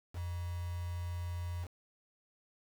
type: tone with quantisation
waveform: sine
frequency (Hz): 87.31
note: F2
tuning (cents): 0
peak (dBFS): -36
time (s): 0.13-1.68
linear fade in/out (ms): 50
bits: 8
effects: none